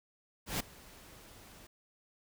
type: noise with ADSR envelope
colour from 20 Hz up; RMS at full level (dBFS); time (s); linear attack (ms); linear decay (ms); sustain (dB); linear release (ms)
pink; -32; 0.46-1.67; 140; 8; -23; 7
effects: none